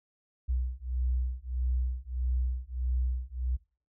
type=beating tone pair; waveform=sine; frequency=61.74 / 63.34 Hz; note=B1 / B1; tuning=0 / +44 cents; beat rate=1.6 Hz; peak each=-31 dBFS; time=0.48-3.57 s; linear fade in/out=20 ms; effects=noise-tail reverb RT60 0.4 s tail -23 dB re dry